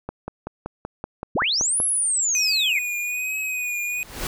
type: click train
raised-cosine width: 1 ms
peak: -15 dBFS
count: 10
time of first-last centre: 0.09-1.801 s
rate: 5.26 Hz
type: linear two-way sweep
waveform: sine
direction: up then down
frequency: 54.3 to 11180 to 2031 Hz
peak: -19 dBFS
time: 1.35-2.79 s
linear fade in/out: 5 ms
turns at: 1.83 s
type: tone with vibrato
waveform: square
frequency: 2489 Hz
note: D#7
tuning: in tune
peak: -25 dBFS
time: 2.35-4.03 s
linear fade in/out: 0 ms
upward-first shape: triangle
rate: 1.2 Hz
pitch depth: 52 cents each way
type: noise with exponential growth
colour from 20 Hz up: pink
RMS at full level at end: -25 dBFS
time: 3.86-4.27 s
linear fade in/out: 2 ms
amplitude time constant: 88 ms
effects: none